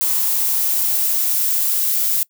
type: noise with high-pass filter sweep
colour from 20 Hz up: violet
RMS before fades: -18 dBFS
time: 0.01-2.23 s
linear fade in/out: 0 ms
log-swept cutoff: 980 to 500 Hz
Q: 5.7
effects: noise-tail reverb RT60 0.1 s tail -23 dB re dry